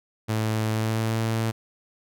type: tone with pitch glide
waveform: sawtooth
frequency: 109.6 to 112.49 Hz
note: A2 to A2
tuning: -6 to +39 cents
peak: -19 dBFS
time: 0.28-1.52 s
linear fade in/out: 20 ms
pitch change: +45 cents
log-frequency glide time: 0.71-1.15 s
effects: none